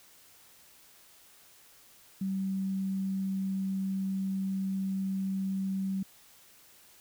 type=tone; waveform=sine; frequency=192.3 Hz; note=G3; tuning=33 cents flat; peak=-29 dBFS; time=2.21-6.03 s; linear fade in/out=5 ms; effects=white hiss -58 dBFS RMS until 7 s